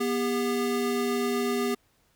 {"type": "tone pair together", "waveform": "square", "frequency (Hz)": [242.8, 402], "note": ["B3", "G4"], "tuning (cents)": [-29, 44], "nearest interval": "major sixth", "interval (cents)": 873, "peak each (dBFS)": [-29, -28], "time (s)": [0, 1.75], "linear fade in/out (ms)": 10, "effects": ["pink hiss -67 dBFS RMS until 2.15 s"]}